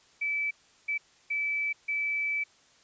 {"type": "tone bursts at uneven times", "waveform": "sine", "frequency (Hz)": 2309, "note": "D7", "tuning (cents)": -30, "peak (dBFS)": -27, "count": 4, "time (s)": [[0.21, 0.51], [0.88, 0.98], [1.3, 1.73], [1.88, 2.44]], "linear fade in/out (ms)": 10, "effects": ["white hiss -61 dBFS RMS until 2.83 s", "resampled to 16000 Hz"]}